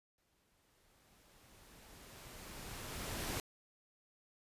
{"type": "noise with exponential growth", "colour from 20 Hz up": "pink", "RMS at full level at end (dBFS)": -39, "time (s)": [0.18, 3.4], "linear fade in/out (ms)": 1, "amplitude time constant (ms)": 700, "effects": ["resampled to 32000 Hz"]}